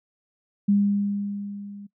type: tone with level ramp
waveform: sine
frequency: 202.2 Hz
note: G#3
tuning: 46 cents flat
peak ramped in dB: -15 to -38 dBFS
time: 0.68-1.87 s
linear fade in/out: 10 ms
effects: noise-tail reverb RT60 0.1 s tail -20 dB re dry